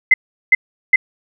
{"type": "tone bursts", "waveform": "sine", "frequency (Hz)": 2057, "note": "C7", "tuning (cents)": -30, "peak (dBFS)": -5, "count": 3, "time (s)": [0.11, 0.96], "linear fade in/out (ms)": 5, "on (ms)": 30, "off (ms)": 380, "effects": []}